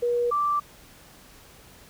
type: tone pair in turn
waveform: sine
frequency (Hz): 480.7 / 1171.4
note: B4 / D6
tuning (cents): -47 / -5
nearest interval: octave + minor third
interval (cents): 1542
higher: second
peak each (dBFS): -21 / -21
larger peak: neither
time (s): 0.02-0.31 / 0.31-0.6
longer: neither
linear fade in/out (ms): 10
effects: pink hiss -51 dBFS RMS until 1.89 s